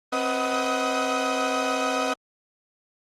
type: tone cluster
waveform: 30% pulse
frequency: 265.2 / 495.2 / 633 / 745 / 1259 Hz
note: C4 / B4 / D#5 / F#5 / D#6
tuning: +23 / +5 / +30 / +12 / +20 cents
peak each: -27 dBFS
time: 0.12-2.14 s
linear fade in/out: 10 ms
effects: low-pass 7000 Hz 12 dB/octave + Opus 24 kbps